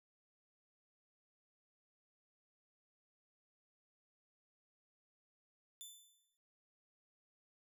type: tone with exponential decay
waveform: 15% pulse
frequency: 3520 Hz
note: A7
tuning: in tune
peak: -40 dBFS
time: 5.81-6.37 s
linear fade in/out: 0 ms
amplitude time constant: 120 ms
effects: none